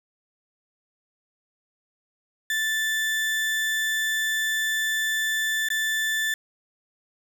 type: tone with dropouts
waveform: 35% pulse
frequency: 1760 Hz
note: A6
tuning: in tune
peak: -21 dBFS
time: 2.5-6.34 s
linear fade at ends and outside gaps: 2 ms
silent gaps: 5.687-5.702 s
effects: 8-bit